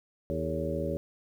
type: harmonic tone with a mistuned harmonic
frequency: 80 Hz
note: D#2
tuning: 49 cents sharp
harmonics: 1 / 2 / 3 / 4 / 5 / 6 / 7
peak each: -37 / -36 / -38 / -38 / -37 / -39 / -34 dBFS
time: 0.3-0.97 s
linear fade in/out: 0 ms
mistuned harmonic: 6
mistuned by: -98 cents
effects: 10-bit